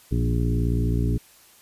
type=harmonic tone with a mistuned harmonic; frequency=59 Hz; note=A#1; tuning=22 cents sharp; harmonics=1 / 2 / 3 / 4 / 5 / 6 / 7; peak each=-23 / -24 / -30 / -31 / -31 / -38 / -35 dBFS; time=0.11-1.18 s; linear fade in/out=10 ms; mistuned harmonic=3; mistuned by=-34 cents; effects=white hiss -53 dBFS RMS until 1.61 s + resampled to 32000 Hz